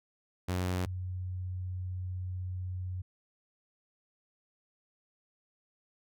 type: tone pair in turn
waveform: sawtooth / sine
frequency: 91 / 91.58 Hz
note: F#2 / F#2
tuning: -28 / -17 cents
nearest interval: unison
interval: 11 cents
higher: second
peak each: -26 / -34 dBFS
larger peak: first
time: 0.48-0.86 / 0.86-3.02 s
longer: second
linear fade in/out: 10 ms
effects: none